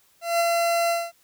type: tone with ADSR envelope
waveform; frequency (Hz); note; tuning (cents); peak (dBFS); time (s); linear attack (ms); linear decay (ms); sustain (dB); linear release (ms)
40% pulse; 680; F5; -46; -17; 0.21-1.12; 190; 21; -2; 220
effects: white hiss -61 dBFS RMS until 1.23 s